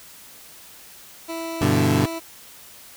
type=tone; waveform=20% pulse; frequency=329.6 Hz; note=E4; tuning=in tune; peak=-23 dBFS; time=1.28-2.2 s; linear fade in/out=20 ms
type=chord; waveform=20% pulse; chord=G major; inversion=none; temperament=equal; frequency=98 / 123.47 / 146.83 Hz; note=G2 / B2 / D3; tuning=0 / 0 / 0 cents; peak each=-17 dBFS; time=1.61-2.06 s; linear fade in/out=5 ms
effects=white hiss -45 dBFS RMS until 2.96 s